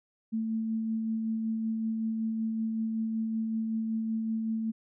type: tone with tremolo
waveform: sine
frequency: 222.6 Hz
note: A3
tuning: 20 cents sharp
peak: -27 dBFS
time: 0.32-4.72 s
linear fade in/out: 20 ms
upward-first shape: sine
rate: 5.3 Hz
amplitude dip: 25%
effects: none